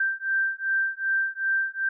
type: beating tone pair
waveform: sine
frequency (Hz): 1568 / 1570.6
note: G6 / G6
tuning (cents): 0 / +3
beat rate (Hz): 2.6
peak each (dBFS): -26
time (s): 0-1.89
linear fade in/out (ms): 5
effects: none